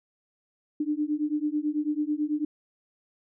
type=beating tone pair; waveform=sine; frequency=295.3 / 304.4 Hz; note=D4 / D#4; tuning=+10 / -38 cents; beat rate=9.1 Hz; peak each=-28 dBFS; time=0.8-2.45 s; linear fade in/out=5 ms; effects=none